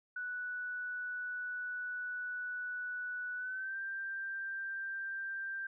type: tone with pitch glide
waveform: sine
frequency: 1480 to 1577.1 Hz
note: F#6 to G6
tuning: 0 to +10 cents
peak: -37 dBFS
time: 0.16-5.67 s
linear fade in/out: 5 ms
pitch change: +110 cents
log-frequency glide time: 3.36-3.78 s
effects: none